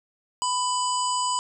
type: harmonic tone with a mistuned harmonic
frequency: 997 Hz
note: B5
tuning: 16 cents sharp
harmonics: 1 / 3 / 5 / 7 / 8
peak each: -24 / -33 / -33 / -35 / -32 dBFS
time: 0.42-1.39 s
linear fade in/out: 0 ms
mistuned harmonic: 5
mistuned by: -32 cents
effects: none